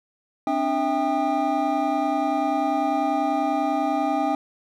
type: tone cluster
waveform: triangle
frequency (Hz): 265.2 / 295.4 / 653 / 795 / 1226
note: C4 / D4 / E5 / G5 / D#6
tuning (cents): +23 / +10 / -17 / +24 / -26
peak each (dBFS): -27 / -24 / -26 / -22 / -31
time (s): 0.47-4.35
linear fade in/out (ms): 2
effects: none